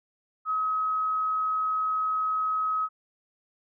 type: tone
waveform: sine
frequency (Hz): 1274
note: D#6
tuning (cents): +41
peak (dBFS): -24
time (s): 0.45-2.89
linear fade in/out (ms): 50
effects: none